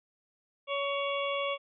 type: harmonic tone with a mistuned harmonic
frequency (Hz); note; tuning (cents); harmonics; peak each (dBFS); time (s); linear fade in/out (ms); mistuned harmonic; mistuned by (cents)
561; C#5; +21; 1 / 2 / 4 / 5 / 6; -32 / -35 / -38 / -39 / -40; 0.67-1.58; 50; 5; -18
effects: none